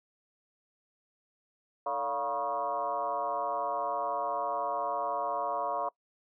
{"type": "tone with frequency modulation", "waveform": "sine", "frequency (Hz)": 833, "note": "G#5", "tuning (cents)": 5, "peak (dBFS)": -29, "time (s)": [1.86, 5.89], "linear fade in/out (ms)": 5, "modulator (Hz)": 130, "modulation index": 2.4, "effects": ["noise-tail reverb RT60 0.1 s tail -23 dB re dry"]}